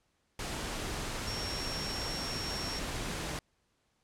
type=tone in noise; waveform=sine; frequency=5510 Hz; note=F8; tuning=24 cents flat; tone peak=-38 dBFS; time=1.27-2.79 s; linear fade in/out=2 ms; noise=pink; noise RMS=-37 dBFS; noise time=0.39-3.39 s; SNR=-4 dB; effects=pink hiss -75 dBFS RMS until 4.03 s + low-pass 9000 Hz 12 dB/octave